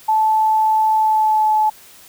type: tone with pitch glide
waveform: sine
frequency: 872 to 861 Hz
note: A5 to A5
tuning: -16 to -38 cents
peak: -12 dBFS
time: 0.08-1.7 s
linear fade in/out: 10 ms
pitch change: -22 cents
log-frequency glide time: 0.96-1.52 s
effects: white hiss -44 dBFS RMS until 2.08 s